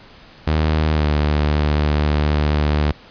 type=tone with pitch glide; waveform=sawtooth; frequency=77.7 to 74.66 Hz; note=D#2 to D2; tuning=-2 to +29 cents; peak=-11 dBFS; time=0.47-2.92 s; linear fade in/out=5 ms; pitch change=-69 cents; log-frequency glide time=0.94-1.04 s; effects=pink hiss -44 dBFS RMS until 3.1 s + resampled to 11025 Hz